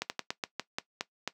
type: slowing click train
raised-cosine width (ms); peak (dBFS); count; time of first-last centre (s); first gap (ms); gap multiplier
0.2; -14; 9; 0.02-1.276; 79; 1.19
effects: noise-tail reverb RT60 0.1 s tail -17 dB re dry + high-pass 200 Hz 12 dB/octave